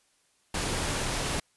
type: noise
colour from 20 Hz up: pink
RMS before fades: -30 dBFS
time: 0.54-1.4 s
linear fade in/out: 5 ms
effects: white hiss -68 dBFS RMS until 1.56 s + resampled to 24000 Hz